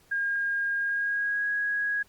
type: tone with pitch glide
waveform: sine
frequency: 1619 to 1656.8 Hz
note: G#6 to G#6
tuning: -45 to -5 cents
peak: -25 dBFS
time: 0.11-2.03 s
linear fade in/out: 10 ms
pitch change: +40 cents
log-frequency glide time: 0.79-1.49 s
effects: pink hiss -61 dBFS RMS until 2.08 s + Opus 48 kbps